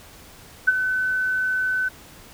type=tone with ADSR envelope; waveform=sine; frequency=1513 Hz; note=F#6; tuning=38 cents sharp; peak=-10 dBFS; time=0.67-1.89 s; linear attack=15 ms; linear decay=26 ms; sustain=-10 dB; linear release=12 ms; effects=pink hiss -46 dBFS RMS until 2.33 s